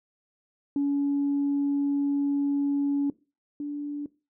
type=tone pair in turn; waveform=sine; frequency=282.9 / 290.5 Hz; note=C#4 / D4; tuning=+35 / -19 cents; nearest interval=unison; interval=46 cents; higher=second; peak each=-21 / -29 dBFS; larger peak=first; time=0.76-3.1 / 3.6-4.06 s; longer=first; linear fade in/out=2 ms; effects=noise-tail reverb RT60 0.3 s tail -20 dB re dry + tanh soft clip ceiling -19 dBFS